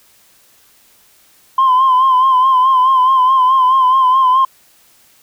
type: tone with vibrato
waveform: sine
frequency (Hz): 1037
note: C6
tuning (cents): -16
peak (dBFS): -6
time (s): 1.58-4.45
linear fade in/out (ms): 5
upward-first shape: sine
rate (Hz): 4.7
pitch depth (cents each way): 54
effects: tanh soft clip ceiling -5 dBFS + white hiss -50 dBFS RMS until 5.22 s